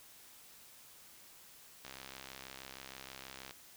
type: click train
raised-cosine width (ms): 0.2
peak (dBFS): -29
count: 111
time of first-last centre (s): 1.85-3.509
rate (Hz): 66.3
effects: white hiss -58 dBFS RMS until 3.76 s